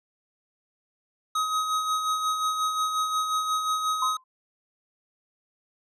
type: tone with tremolo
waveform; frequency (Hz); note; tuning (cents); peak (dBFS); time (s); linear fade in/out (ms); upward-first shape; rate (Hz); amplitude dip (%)
square; 1264; D#6; +27; -23; 1.35-4.17; 5; sine; 5.6; 45
type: tone with exponential decay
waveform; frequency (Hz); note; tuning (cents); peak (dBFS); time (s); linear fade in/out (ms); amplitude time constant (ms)
sine; 1034; C6; -21; -22; 4.02-4.24; 5; 47
effects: low-pass 9000 Hz 12 dB/octave